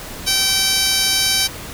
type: tone with band-pass filter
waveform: 10% pulse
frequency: 773 Hz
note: G5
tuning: 24 cents flat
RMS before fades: -17 dBFS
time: 0.26-1.48 s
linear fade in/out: 20 ms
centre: 7200 Hz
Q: 1.6
effects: pink hiss -32 dBFS RMS until 1.73 s